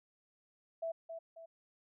sine tone with echo, 659.3 Hz, E5, in tune, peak -35 dBFS, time 0.82-0.92 s, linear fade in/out 10 ms, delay 270 ms, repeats 2, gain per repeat -7 dB, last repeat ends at 1.46 s, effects none

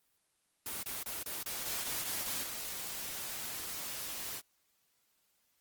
white noise bursts, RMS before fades -39 dBFS, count 9, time 0.66-2.43 s, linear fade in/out 2 ms, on 170 ms, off 30 ms
white noise, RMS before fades -41 dBFS, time 1.59-4.42 s, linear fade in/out 50 ms
effects white hiss -75 dBFS RMS until 5.6 s + Opus 24 kbps

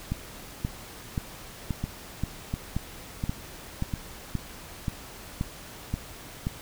two click trains, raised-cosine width 5 ms, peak -15 / -16 dBFS, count 13 / 4, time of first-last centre 0.12-6.469 / 1.84-3.938 s, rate 1.89 / 1.43 Hz, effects pink hiss -44 dBFS RMS until 6.61 s

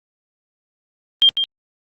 sine tone with echo, 3194 Hz, G7, 32 cents sharp, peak -8 dBFS, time 1.22-1.29 s, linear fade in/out 0 ms, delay 150 ms, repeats 1, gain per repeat -8 dB, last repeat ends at 1.44 s, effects Opus 24 kbps

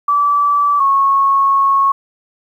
sine tone pair in turn, 1156 / 1098.6 Hz, D6 / C#6, -28 / -16 cents, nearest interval minor second, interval 88 cents, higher first, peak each -10 / -9 dBFS, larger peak second, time 0.08-0.8 / 0.8-1.92 s, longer second, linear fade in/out 5 ms, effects 8-bit

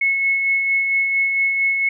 sine tone with tremolo, 2190 Hz, C#7, 22 cents flat, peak -14 dBFS, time 0.01-1.89 s, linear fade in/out 5 ms, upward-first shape sine, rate 4.4 Hz, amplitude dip 35%, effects none

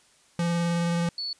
square tone with vibrato, 170.9 Hz, F3, 37 cents flat, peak -24 dBFS, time 0.39-1.09 s, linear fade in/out 2 ms, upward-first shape triangle, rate 19 Hz, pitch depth 17 cents each way
sine tone, 4435 Hz, C#8, in tune, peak -29 dBFS, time 1.18-1.33 s, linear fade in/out 2 ms
effects white hiss -60 dBFS RMS until 1.39 s + resampled to 22050 Hz

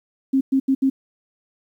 sine tone bursts at uneven times, 268 Hz, C4, 42 cents sharp, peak -14 dBFS, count 4, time 0.33-0.41 / 0.52-0.6 / 0.68-0.75 / 0.82-0.9 s, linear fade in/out 10 ms, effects 9-bit

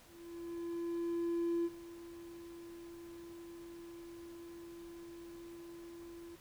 triangle tone with ADSR envelope, 340 Hz, F4, 46 cents flat, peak -28 dBFS, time 0.05-6.36 s, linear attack 1600 ms, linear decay 42 ms, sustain -18 dB, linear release 10 ms, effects tanh soft clip ceiling -27 dBFS + pink hiss -61 dBFS RMS until 6.4 s

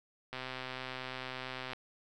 click train, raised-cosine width 0.3 ms, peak -24 dBFS, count 182, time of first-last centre 0.33-1.733 s, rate 129 Hz, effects none

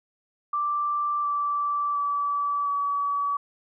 sine tone with pitch steps, 1174.7 / 1163.2 / 1151.9 / 1140.6 Hz, D6 / D6 / D6 / C#6, 0 / -17 / -34 / +49 cents, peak -23 dBFS, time 0.53-3.37 s, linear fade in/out 5 ms, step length 710 ms, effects none

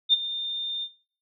sine tone with ADSR envelope, 3616 Hz, A7, 47 cents sharp, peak -13 dBFS, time 0.09-0.89 s, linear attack 41 ms, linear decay 22 ms, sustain -15 dB, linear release 60 ms, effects noise-tail reverb RT60 0.4 s tail -17 dB re dry

